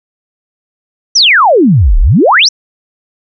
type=exponential two-way sweep; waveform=sine; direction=down then up; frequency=6200 to 30.87 to 6200 Hz; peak=-3 dBFS; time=1.15-2.49 s; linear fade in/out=10 ms; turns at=1.99 s; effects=none